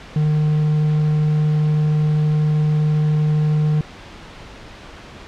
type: tone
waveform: triangle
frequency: 152.1 Hz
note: D#3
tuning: 39 cents flat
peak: -12 dBFS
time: 0.16-3.81 s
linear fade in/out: 2 ms
effects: pink hiss -38 dBFS RMS until 5.27 s + low-pass 4000 Hz 12 dB/octave